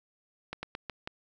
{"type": "slowing click train", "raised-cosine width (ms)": 0.3, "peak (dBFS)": -20, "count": 5, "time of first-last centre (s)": [0.53, 1.075], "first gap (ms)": 100, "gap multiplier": 1.21, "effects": []}